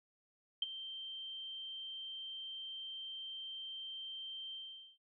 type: tone with ADSR envelope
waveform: sine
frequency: 3136 Hz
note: G7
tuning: in tune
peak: -29 dBFS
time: 0.62-4.98 s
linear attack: 4 ms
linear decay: 21 ms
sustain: -14 dB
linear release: 450 ms
effects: none